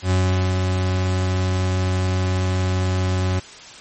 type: tone with ADSR envelope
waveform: 40% pulse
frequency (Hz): 92.5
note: F#2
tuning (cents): 0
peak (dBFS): -14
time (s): 0.02-3.4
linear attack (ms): 86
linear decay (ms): 430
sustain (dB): -3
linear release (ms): 12
effects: white hiss -40 dBFS RMS until 3.8 s + MP3 32 kbps